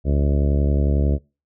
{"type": "harmonic tone", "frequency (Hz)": 71.1, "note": "C#2", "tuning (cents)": 45, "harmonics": [1, 2, 3, 4, 5, 6, 7, 8, 9], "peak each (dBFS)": [-17, -23, -27, -29, -31, -33, -34, -35, -36], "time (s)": [0.04, 1.19], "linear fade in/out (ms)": 50, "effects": ["noise-tail reverb RT60 0.3 s tail -24 dB re dry"]}